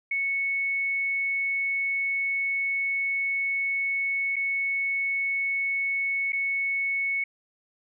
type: tone with dropouts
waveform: sine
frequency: 2210 Hz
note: C#7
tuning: 6 cents flat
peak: -24 dBFS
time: 0.11-7.24 s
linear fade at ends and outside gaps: 5 ms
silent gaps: 4.359-4.364 / 6.322-6.33 s
effects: none